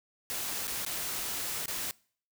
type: noise with dropouts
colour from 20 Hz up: white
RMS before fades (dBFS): -35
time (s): 0.3-1.91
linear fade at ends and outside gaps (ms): 0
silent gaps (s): 0.671-0.678 / 0.85-0.864 / 1.658-1.681
effects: noise-tail reverb RT60 0.5 s tail -24 dB re dry